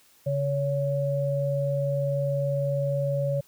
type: tone pair together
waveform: sine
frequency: 140.5 / 562 Hz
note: C#3 / C#5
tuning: +24 / +24 cents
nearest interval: 2 octaves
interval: 2400 cents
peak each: -26 dBFS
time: 0.26-3.41 s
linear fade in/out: 10 ms
effects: white hiss -59 dBFS RMS until 3.47 s